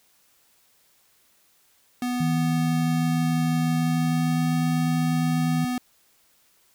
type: tone with pitch glide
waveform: square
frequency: 246.8 to 248.9 Hz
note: B3 to B3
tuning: -1 to +14 cents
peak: -25 dBFS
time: 2.02-5.78 s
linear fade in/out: 2 ms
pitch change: +15 cents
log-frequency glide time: 3.77-4.52 s
type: tone with vibrato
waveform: sine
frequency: 160.6 Hz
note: E3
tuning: 45 cents flat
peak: -22 dBFS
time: 2.2-5.65 s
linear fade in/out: 5 ms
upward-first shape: square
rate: 12 Hz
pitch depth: 13 cents each way
effects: white hiss -62 dBFS RMS until 6.74 s